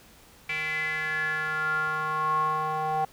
square tone with band-pass filter sweep, 155.56 Hz, D#3, in tune, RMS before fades -28 dBFS, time 0.49-3.05 s, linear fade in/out 5 ms, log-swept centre 2300 to 830 Hz, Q 8, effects pink hiss -54 dBFS RMS until 3.12 s

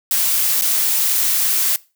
blue noise with dropouts, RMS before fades -17 dBFS, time 0.11-1.76 s, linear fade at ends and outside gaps 1 ms, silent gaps 0.612-0.62 s, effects noise-tail reverb RT60 0.3 s tail -21 dB re dry

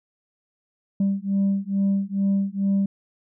sine beating tone pair, 195.8 / 198.1 Hz, G3 / G3, -2 / +18 cents, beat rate 2.3 Hz, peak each -21 dBFS, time 1-2.86 s, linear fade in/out 5 ms, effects tanh soft clip ceiling -16 dBFS

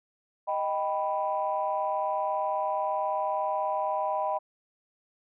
sine chord, Eb augmented, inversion none, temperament equal, 622.3 / 784 / 987.8 Hz, Eb5 / G5 / B5, 0 / 0 / 0 cents, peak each -30 dBFS, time 0.47-4.39 s, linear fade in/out 20 ms, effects tanh soft clip ceiling -17 dBFS

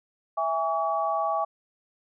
sine tone cluster, 658 / 818 / 1136 Hz, E5 / G#5 / C#6, -3 / -26 / +42 cents, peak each -28 dBFS, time 0.37-1.45 s, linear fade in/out 10 ms, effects none

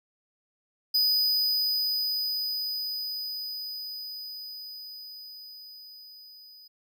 square tone with level ramp, 4978 Hz, D#8, in tune, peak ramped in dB -21 to -49 dBFS, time 0.94-6.68 s, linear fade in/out 10 ms, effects none

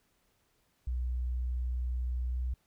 sine tone with pitch glide, 61.74 to 62.46 Hz, B1 to B1, 0 to +20 cents, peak -30 dBFS, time 0.87-2.54 s, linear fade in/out 5 ms, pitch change +20 cents, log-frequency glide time 2.3-2.38 s, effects pink hiss -73 dBFS RMS until 2.66 s

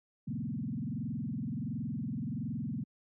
sine tone with frequency modulation, 184 Hz, F#3, 9 cents flat, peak -33 dBFS, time 0.27-2.84 s, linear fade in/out 10 ms, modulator 21.4 Hz, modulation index 3.2, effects high-pass 80 Hz 12 dB/octave

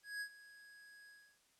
square tone with ADSR envelope, 1661.2 Hz, G#6, in tune, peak -40 dBFS, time 0.03-1.39 s, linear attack 180 ms, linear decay 75 ms, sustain -18 dB, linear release 300 ms, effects white hiss -73 dBFS RMS until 1.59 s + low-pass 10000 Hz 12 dB/octave

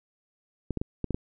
clicks, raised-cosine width 3 ms, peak -16 dBFS, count 6, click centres 0.707 / 0.773 / 0.815 / 1.043 / 1.107 / 1.145 s, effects none

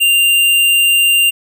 square tone, 2787 Hz, F7, 4 cents flat, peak -9 dBFS, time 0-1.31 s, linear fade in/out 20 ms, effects none

